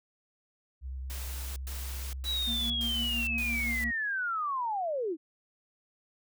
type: tone with vibrato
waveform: sine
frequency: 65.41 Hz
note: C2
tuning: in tune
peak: -35 dBFS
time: 0.81-3.93 s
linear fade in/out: 50 ms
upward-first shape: square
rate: 9 Hz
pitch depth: 21 cents each way
type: noise bursts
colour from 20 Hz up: white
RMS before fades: -43 dBFS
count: 5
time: 1.1-3.84 s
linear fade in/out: 0 ms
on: 460 ms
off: 110 ms
type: linear sweep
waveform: sine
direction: down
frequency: 3951 to 293 Hz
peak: -29 dBFS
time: 2.24-5.17 s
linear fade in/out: 50 ms
type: tone with tremolo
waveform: triangle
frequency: 233.1 Hz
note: A#3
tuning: in tune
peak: -32 dBFS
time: 2.47-3.91 s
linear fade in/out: 5 ms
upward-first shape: triangle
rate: 5.9 Hz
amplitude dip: 70%
effects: none